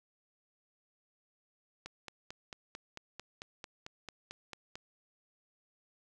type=click train; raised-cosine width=0.2 ms; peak=-26 dBFS; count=14; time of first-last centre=1.86-4.755 s; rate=4.49 Hz; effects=none